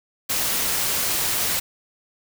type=noise; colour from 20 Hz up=white; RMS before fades=-23 dBFS; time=0.29-1.6 s; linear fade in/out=10 ms; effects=none